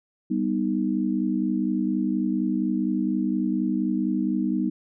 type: chord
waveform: sine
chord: G augmented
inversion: none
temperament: equal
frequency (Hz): 196 / 246.9 / 311.1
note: G3 / B3 / D#4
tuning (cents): 0 / 0 / 0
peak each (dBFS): -26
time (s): 0.3-4.7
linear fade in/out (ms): 10
effects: none